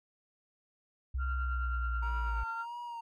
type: exponential sweep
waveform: sine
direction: down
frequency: 65.41 to 55 Hz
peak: -30 dBFS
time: 1.14-2.44 s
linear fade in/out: 10 ms
type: tone with tremolo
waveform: sine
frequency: 1382 Hz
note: F6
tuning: 19 cents flat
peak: -34 dBFS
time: 1.18-2.66 s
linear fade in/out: 50 ms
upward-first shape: triangle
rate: 9.3 Hz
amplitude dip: 40%
type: tone with vibrato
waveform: triangle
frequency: 932.3 Hz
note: A#5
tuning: in tune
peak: -37 dBFS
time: 2.02-3.01 s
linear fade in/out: 10 ms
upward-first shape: sine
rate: 1.6 Hz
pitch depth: 51 cents each way
effects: tanh soft clip ceiling -25 dBFS